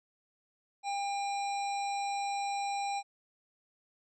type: harmonic tone with a mistuned harmonic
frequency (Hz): 800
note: G5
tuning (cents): +35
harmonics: 1 / 3 / 5 / 7 / 9 / 10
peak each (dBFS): -32 / -42 / -46 / -49 / -51 / -52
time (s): 0.83-3.03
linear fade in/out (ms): 50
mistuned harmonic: 9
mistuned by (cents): +59
effects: none